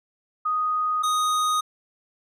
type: tone pair in turn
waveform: sine / square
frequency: 1244.5 / 1244.5 Hz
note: D#6 / D#6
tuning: 0 / 0 cents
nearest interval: unison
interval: 0 cents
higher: neither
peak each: -21 dBFS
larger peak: neither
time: 0.45-1.03 / 1.03-1.61 s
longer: neither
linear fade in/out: 10 ms
effects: low-pass 12000 Hz 12 dB/octave